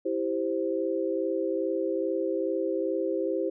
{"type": "chord", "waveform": "sine", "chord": "C major", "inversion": "first", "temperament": "equal", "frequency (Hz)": [329.6, 392, 523.3], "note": ["E4", "G4", "C5"], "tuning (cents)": [0, 0, 0], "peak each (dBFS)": -30, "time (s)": [0.05, 3.5], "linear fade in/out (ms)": 10, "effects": []}